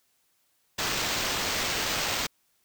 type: noise with sample-and-hold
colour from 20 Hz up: white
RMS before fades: -29 dBFS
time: 0.78-2.27 s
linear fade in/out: 10 ms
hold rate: 11025 Hz
effects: white hiss -70 dBFS RMS until 2.64 s